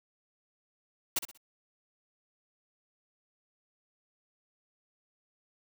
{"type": "noise with echo", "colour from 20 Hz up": "white", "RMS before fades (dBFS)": -29, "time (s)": [1.16, 1.19], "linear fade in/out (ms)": 5, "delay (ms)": 62, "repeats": 3, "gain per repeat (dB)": -10, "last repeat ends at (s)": 1.376, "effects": []}